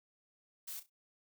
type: noise with echo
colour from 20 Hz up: blue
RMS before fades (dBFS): -44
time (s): 0.67-0.8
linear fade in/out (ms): 10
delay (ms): 33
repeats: 3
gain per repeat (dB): -12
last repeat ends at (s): 0.899
effects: none